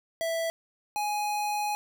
square tone pair in turn, 659.3 / 833.8 Hz, E5 / G#5, 0 / +7 cents, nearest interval major third, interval 407 cents, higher second, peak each -28 dBFS, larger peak neither, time 0.21-0.5 / 0.96-1.75 s, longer second, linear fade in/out 0 ms, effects none

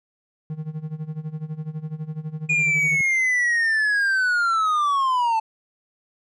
triangle tone with tremolo, 155.56 Hz, D#3, in tune, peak -23 dBFS, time 0.5-3.01 s, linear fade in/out 0 ms, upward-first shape sine, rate 12 Hz, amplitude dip 85%
triangle linear sweep, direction down, 2449 to 873 Hz, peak -16 dBFS, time 2.49-5.4 s, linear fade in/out 10 ms
effects resampled to 24000 Hz

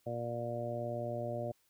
harmonic tone, 118.6 Hz, A#2, 30 cents sharp, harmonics 1 / 2 / 3 / 4 / 5 / 6, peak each -41 / -45 / -45 / -46 / -38 / -45 dBFS, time 0.06-1.52 s, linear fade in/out 10 ms, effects white hiss -73 dBFS RMS until 1.69 s

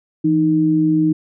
sine tone pair together, 164.64 / 311.1 Hz, E3 / D#4, -2 / 0 cents, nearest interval major seventh, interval 1102 cents, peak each -19 / -13 dBFS, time 0.24-1.13 s, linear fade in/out 10 ms, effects none

